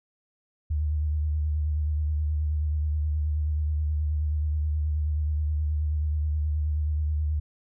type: tone with vibrato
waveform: sine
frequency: 75.7 Hz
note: D#2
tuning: 47 cents flat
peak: -23 dBFS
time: 0.7-7.4 s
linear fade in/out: 10 ms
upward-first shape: sine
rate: 9.4 Hz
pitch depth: 41 cents each way
effects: none